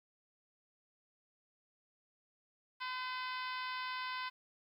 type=harmonic tone; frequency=509 Hz; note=C5; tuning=48 cents flat; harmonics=2 / 3 / 4 / 5 / 6 / 7 / 8 / 9 / 10; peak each=-41 / -45 / -47 / -49 / -51 / -52 / -53 / -54 / -55 dBFS; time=2.8-4.3 s; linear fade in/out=20 ms; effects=12-bit